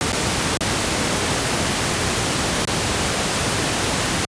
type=noise with dropouts; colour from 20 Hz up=pink; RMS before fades=-20 dBFS; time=0.01-4.25 s; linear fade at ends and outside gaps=0 ms; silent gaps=0.12-0.129 / 0.572-0.608 / 2.651-2.674 s; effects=high-pass 80 Hz 12 dB/octave + resampled to 22050 Hz